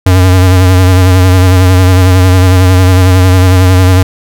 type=tone with vibrato; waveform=square; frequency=92.2 Hz; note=F#2; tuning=6 cents flat; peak=-3 dBFS; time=0.06-4.03 s; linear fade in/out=5 ms; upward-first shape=sine; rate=11 Hz; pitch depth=40 cents each way; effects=none

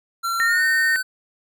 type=tone with pitch glide; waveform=square; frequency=1362 to 1520 Hz; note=F6 to F#6; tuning=-44 to +46 cents; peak=-22 dBFS; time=0.23-1.03 s; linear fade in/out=20 ms; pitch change=+190 cents; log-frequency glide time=0.43-0.65 s
type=tone; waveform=sine; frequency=1833 Hz; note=A#6; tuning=30 cents flat; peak=-17 dBFS; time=0.4-0.96 s; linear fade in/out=0 ms
effects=none

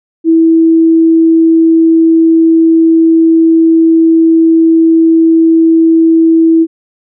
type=tone; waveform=sine; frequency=326.6 Hz; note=E4; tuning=16 cents flat; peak=-3 dBFS; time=0.24-6.67 s; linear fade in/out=50 ms; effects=none

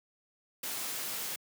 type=noise; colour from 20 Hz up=white; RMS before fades=-37 dBFS; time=0.63-1.36 s; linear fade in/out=5 ms; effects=high-pass 150 Hz 12 dB/octave

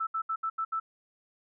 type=tone bursts at uneven times; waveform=sine; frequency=1318.5 Hz; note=E6; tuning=in tune; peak=-28 dBFS; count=6; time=0-0.07 / 0.14-0.22 / 0.29-0.36 / 0.43-0.5 / 0.58-0.65 / 0.72-0.8 s; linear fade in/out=10 ms; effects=none

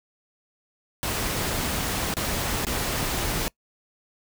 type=noise with dropouts; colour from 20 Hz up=pink; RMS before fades=-27 dBFS; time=1.03-3.48 s; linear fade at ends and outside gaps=0 ms; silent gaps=2.139-2.168 / 2.649-2.668 s; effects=noise-tail reverb RT60 0.1 s tail -24 dB re dry

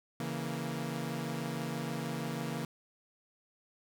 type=chord; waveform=sawtooth; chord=A# diminished; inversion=first; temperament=equal; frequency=138.59 / 164.81 / 233.1 Hz; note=C#3 / E3 / A#3; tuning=0 / 0 / 0 cents; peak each=-36 / -35 / -35 dBFS; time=0.2-2.65 s; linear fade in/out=2 ms; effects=none

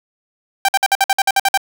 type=tone bursts; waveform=sawtooth; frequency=784 Hz; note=G5; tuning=in tune; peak=-7 dBFS; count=11; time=0.65-1.575 s; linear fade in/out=2 ms; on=35 ms; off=54 ms; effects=none

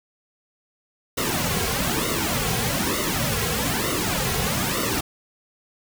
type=noise with flanger; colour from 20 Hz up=pink; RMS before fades=-24 dBFS; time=1.17-5.01 s; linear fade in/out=10 ms; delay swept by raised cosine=1.2 to 3.4 ms; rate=1.1 Hz; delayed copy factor=-0.8; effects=none

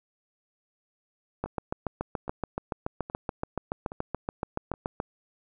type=two click trains; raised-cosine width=1 ms; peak=-24 / -15 dBFS; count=5 / 26; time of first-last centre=1.46-4.739 / 1.44-5.001 s; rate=1.22 / 7.02 Hz; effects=none

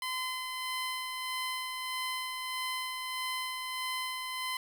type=tone with tremolo; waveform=15% pulse; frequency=1025 Hz; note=C6; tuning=36 cents flat; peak=-26 dBFS; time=0.02-4.57 s; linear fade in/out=2 ms; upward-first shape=sine; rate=1.6 Hz; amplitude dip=35%; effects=10-bit

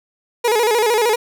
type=tone with vibrato; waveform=30% pulse; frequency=452.5 Hz; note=A4; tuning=48 cents sharp; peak=-11 dBFS; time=0.44-1.16 s; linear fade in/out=10 ms; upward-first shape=square; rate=13 Hz; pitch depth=100 cents each way; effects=none

